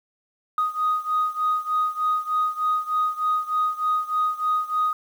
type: beating tone pair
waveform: sine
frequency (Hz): 1244.5 / 1247.8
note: D#6 / D#6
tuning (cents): 0 / +5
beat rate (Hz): 3.3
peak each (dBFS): -22 / -24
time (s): 0.58-4.93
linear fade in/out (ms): 2
effects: tanh soft clip ceiling -15 dBFS + 8-bit